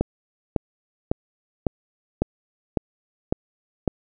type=click train; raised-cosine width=2 ms; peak=-6 dBFS; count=8; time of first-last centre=0.01-3.877 s; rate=1.81 Hz; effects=none